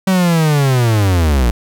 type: linear sweep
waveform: 45% pulse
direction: down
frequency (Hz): 192.3 to 55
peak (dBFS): -10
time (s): 0.07-1.51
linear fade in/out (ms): 5
effects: none